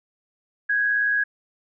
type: tone pair together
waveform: sine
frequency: 1541 / 1659 Hz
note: G6 / G#6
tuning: -30 / -2 cents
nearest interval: minor second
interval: 128 cents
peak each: -29 / -19 dBFS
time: 0.69-1.24 s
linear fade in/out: 10 ms
effects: none